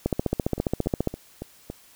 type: two click trains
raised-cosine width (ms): 2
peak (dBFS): -19 / -9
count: 5 / 16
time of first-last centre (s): 0.58-1.7 / 0.06-1.074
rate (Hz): 3.57 / 14.8
effects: white hiss -54 dBFS RMS until 1.95 s